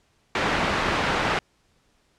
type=low-pass noise; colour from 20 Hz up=white; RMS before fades=-24 dBFS; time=0.35-1.39 s; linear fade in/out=2 ms; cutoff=1800 Hz; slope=12 dB/octave; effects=pink hiss -65 dBFS RMS until 2.18 s + low-pass 8000 Hz 12 dB/octave